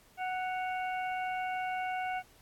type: harmonic tone with a mistuned harmonic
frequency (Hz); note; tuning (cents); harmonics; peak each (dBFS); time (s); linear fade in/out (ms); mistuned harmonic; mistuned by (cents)
740; F#5; 0; 1 / 2 / 3 / 4; -33 / -41 / -42 / -47; 0.17-2.23; 50; 4; -110
effects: pink hiss -62 dBFS RMS until 2.41 s + AAC 64 kbps